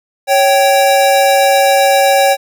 square tone pair together, 554.4 / 777.7 Hz, C#5 / G5, 0 / -14 cents, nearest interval tritone, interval 586 cents, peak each -11 dBFS, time 0.27-2.37 s, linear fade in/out 50 ms, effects none

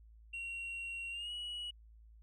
sine tone with pitch glide, 2745 to 2925 Hz, F7 to F#7, -31 to -21 cents, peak -37 dBFS, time 0.33-1.71 s, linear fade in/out 10 ms, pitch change +110 cents, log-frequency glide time 1.11-1.32 s, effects tanh soft clip ceiling -39 dBFS + added 55 Hz sine -56 dBFS peak until 2.22 s

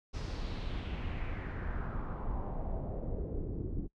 brown noise with low-pass filter sweep, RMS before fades -37 dBFS, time 0.13-3.88 s, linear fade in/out 20 ms, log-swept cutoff 5600 to 290 Hz, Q 2.5, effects noise-tail reverb RT60 0.1 s tail -23 dB re dry

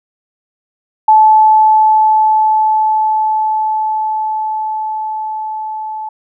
sine tone with level ramp, 867 Hz, A5, 26 cents flat, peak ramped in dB -3 to -20 dBFS, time 1.08-6.09 s, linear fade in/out 5 ms, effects none

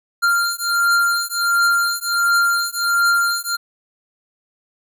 square beating tone pair, 1391 / 1392.4 Hz, F6 / F6, -7 / -6 cents, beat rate 1.4 Hz, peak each -19 / -19 dBFS, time 0.22-3.57 s, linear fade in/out 20 ms, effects none

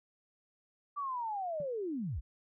sine linear sweep, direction down, 1174.7 to 41.93 Hz, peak -34 dBFS, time 0.96-2.21 s, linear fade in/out 20 ms
triangle tone with exponential decay, 162.7 Hz, E3, 22 cents flat, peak -38 dBFS, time 1.6-1.68 s, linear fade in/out 2 ms, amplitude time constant 17 ms
effects none

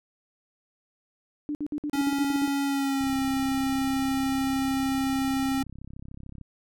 sine tone bursts, 295.7 Hz, D4, 12 cents sharp, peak -27 dBFS, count 9, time 1.49-2.477 s, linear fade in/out 0 ms, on 59 ms, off 57 ms
square tone with pitch glide, 279.4 to 267.9 Hz, C#4 to C4, +14 to +41 cents, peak -25 dBFS, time 1.93-5.63 s, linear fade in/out 5 ms, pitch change -73 cents, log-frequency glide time 2.65-3.15 s
click train, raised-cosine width 5 ms, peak -30 dBFS, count 115, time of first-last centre 3.01-6.413 s, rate 33.5 Hz
effects none

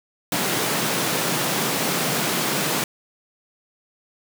pink high-pass noise, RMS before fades -23 dBFS, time 0.32-2.84 s, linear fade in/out 2 ms, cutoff 130 Hz, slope 48 dB/octave, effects none

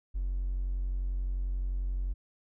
triangle tone with hard clipping, 45.7 Hz, F#1, 21 cents flat, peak -29 dBFS, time 0.14-2.14 s, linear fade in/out 20 ms, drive 3 dB, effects none

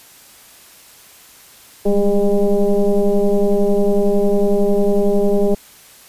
sine tone with frequency modulation, 205.5 Hz, G#3, 18 cents flat, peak -11 dBFS, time 1.85-5.55 s, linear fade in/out 10 ms, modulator 200 Hz, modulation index 1.8, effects white hiss -44 dBFS RMS until 6.08 s + resampled to 32000 Hz

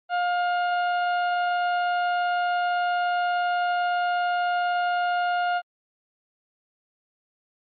harmonic tone, 709 Hz, F5, 26 cents sharp, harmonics 1 / 2 / 3 / 4 / 5 / 6, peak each -22 / -28 / -44 / -38 / -48 / -48 dBFS, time 0.09-5.62 s, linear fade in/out 50 ms, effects MP3 32 kbps

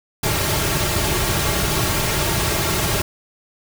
pink noise with comb filter, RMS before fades -20 dBFS, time 0.23-3.02 s, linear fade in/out 5 ms, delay 4 ms, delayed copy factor -0.6, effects none

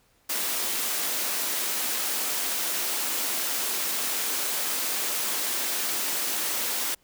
white high-pass noise, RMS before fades -28 dBFS, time 0.29-6.95 s, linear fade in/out 10 ms, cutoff 220 Hz, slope 24 dB/octave, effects pink hiss -64 dBFS RMS until 7.03 s

